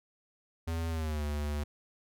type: tone with pitch glide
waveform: square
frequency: 82.41 to 73.84 Hz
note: E2 to D2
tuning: 0 to +10 cents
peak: -32 dBFS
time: 0.67-1.64 s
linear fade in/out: 10 ms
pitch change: -190 cents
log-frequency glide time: 0.9-1.23 s
effects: none